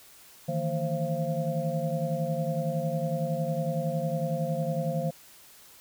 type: tone cluster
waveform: sine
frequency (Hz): 155 / 165.9 / 227.5 / 527 / 682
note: D#3 / E3 / A#3 / C5 / F5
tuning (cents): -6 / +11 / -42 / +12 / -41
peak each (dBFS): -31 / -32 / -38 / -32 / -35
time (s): 0.48-5.11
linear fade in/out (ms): 10
effects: white hiss -53 dBFS RMS until 5.8 s